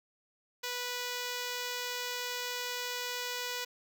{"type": "tone", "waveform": "5% pulse", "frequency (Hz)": 491.6, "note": "B4", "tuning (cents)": -8, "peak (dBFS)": -23, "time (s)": [0.63, 3.65], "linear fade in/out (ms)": 10, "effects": []}